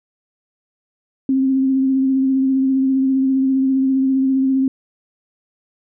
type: tone with vibrato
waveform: sine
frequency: 265.9 Hz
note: C4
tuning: 28 cents sharp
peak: -13 dBFS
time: 1.29-4.68 s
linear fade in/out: 2 ms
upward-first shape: triangle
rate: 15 Hz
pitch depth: 25 cents each way
effects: none